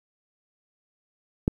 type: click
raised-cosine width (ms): 3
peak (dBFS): -8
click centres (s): 1.479
effects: 8-bit